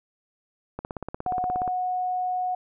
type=click train; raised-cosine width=1 ms; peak=-18 dBFS; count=16; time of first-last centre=0.79-1.678 s; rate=16.9 Hz
type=tone; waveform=sine; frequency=732 Hz; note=F#5; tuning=19 cents flat; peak=-24 dBFS; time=1.26-2.55 s; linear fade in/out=5 ms
effects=none